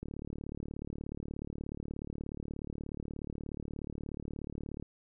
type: click train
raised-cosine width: 3 ms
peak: -27 dBFS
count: 177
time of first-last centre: 0.03-4.826 s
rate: 36.7 Hz
effects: none